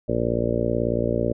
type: harmonic tone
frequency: 58.27 Hz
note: A#1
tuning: in tune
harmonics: 1 / 2 / 3 / 4 / 5 / 6 / 7 / 8 / 9 / 10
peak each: -32 / -28 / -33 / -28 / -32 / -29 / -31 / -28 / -30 / -28 dBFS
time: 0.08-1.33 s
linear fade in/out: 10 ms
effects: none